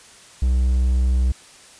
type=tone; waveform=triangle; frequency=63.2 Hz; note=B1; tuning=41 cents sharp; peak=-13 dBFS; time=0.42-1.32 s; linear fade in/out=5 ms; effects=white hiss -46 dBFS RMS until 1.79 s + resampled to 22050 Hz